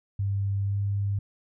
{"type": "tone with pitch glide", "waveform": "sine", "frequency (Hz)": [99.2, 100.29], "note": ["G2", "G2"], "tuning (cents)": [21, 40], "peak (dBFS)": -24, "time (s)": [0.19, 1.19], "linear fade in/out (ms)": 5, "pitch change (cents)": 19, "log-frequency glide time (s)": [0.66, 0.75], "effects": []}